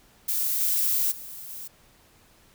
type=noise with level steps; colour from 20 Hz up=violet; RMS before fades=-26 / -24 / -40 / -38 dBFS; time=0.28-1.68 s; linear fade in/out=10 ms; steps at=0.6 / 1.11 / 1.49 s; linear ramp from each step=10 ms; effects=pink hiss -58 dBFS RMS until 2.54 s